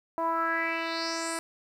10% pulse tone with low-pass filter sweep, 329.6 Hz, E4, in tune, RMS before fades -30 dBFS, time 0.18-1.39 s, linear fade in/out 0 ms, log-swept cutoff 830 to 10000 Hz, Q 4.4, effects 10-bit

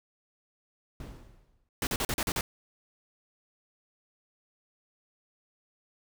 brown noise with exponential decay, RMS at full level -37 dBFS, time 1-1.69 s, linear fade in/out 2 ms, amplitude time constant 150 ms
pink noise bursts, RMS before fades -30 dBFS, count 7, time 1.82-2.41 s, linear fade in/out 2 ms, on 50 ms, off 40 ms
effects none

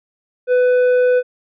triangle tone with tanh clipping, 498.7 Hz, B4, 17 cents sharp, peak -12 dBFS, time 0.47-1.23 s, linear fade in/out 50 ms, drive 11 dB, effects none

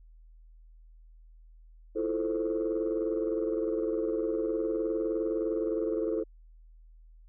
sine chord, F major seventh, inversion third, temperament equal, 329.6 / 349.2 / 440 / 523.3 Hz, E4 / F4 / A4 / C5, 0 / 0 / 0 / 0 cents, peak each -31 / -36 / -30 / -34 dBFS, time 1.95-6.24 s, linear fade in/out 20 ms, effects tanh soft clip ceiling -21 dBFS + added 40 Hz sine -51 dBFS peak until 7.28 s

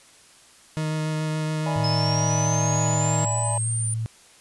40% pulse tone with vibrato, 155.56 Hz, D#3, in tune, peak -23 dBFS, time 0.77-3.25 s, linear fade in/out 0 ms, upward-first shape sine, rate 7 Hz, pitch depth 9 cents each way
triangle chord, E dominant seventh, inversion third, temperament equal with one note detuned, 587.3 / 656.6 / 830.6 / 987.8 Hz, D5 / E5 / G#5 / B5, 0 / -7 / 0 / 0 cents, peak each -30 / -35 / -29 / -31 dBFS, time 1.66-3.58 s, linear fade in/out 2 ms
sine tone, 112.1 Hz, A2, 33 cents sharp, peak -24 dBFS, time 1.76-4.06 s, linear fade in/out 0 ms
sine exponential sweep, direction up, 5130 to 9290 Hz, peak -26 dBFS, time 1.84-3.94 s, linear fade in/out 2 ms
effects white hiss -52 dBFS RMS until 4.4 s + resampled to 24000 Hz

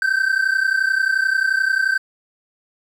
triangle tone pair together, 1535.6 / 1567 Hz, G6 / G6, -36 / -1 cents, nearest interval unison, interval 35 cents, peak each -17 dBFS, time 0.02-1.98 s, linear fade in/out 2 ms, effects none

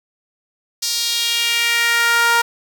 sawtooth tone with high-pass filter sweep, 468.2 Hz, A#4, 8 cents sharp, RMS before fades -17 dBFS, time 0.82-2.42 s, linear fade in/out 10 ms, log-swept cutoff 5000 to 1100 Hz, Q 2.3, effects 7-bit

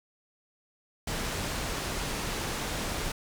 pink low-pass noise, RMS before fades -33 dBFS, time 1.07-3.12 s, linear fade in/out 5 ms, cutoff 9700 Hz, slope 12 dB/octave, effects none

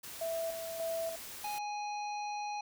white noise, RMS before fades -46 dBFS, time 0.03-1.59 s, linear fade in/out 10 ms
sine tone with tremolo, 659.3 Hz, E5, in tune, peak -33 dBFS, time 0.21-1.16 s, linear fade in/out 5 ms, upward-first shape square, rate 1.7 Hz, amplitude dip 50%
harmonic tone, 830.6 Hz, G#5, in tune, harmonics 1 / 3 / 5 / 7, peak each -36 / -46 / -50 / -53 dBFS, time 1.44-2.61 s, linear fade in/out 5 ms
effects none

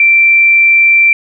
sine tone, 2349 Hz, D7, in tune, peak -4 dBFS, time 0-1.13 s, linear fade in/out 2 ms, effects none

